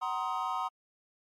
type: chord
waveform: triangle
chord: C half-diminished seventh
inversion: second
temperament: just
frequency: 753.5 / 941.9 / 1046.5 / 1255.8 Hz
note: Gb5 / Bb5 / C6 / Eb6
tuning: +31 / +18 / 0 / +16 cents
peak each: -35 / -34 / -34 / -34 dBFS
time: 0.01-0.69 s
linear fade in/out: 20 ms
effects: MP3 64 kbps